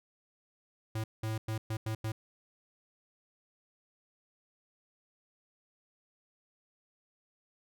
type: tone bursts at uneven times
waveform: square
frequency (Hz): 110.1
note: A2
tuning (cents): +2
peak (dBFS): -33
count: 6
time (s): 0.95-1.04 / 1.23-1.38 / 1.48-1.58 / 1.7-1.77 / 1.86-1.95 / 2.04-2.12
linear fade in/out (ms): 5
effects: none